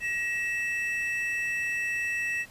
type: tone pair together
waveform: triangle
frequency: 1900.4 / 2637 Hz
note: A#6 / E7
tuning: +33 / 0 cents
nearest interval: tritone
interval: 567 cents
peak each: -28 / -29 dBFS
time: 0-2.46 s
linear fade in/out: 50 ms
effects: pink hiss -52 dBFS RMS until 2.5 s + resampled to 32000 Hz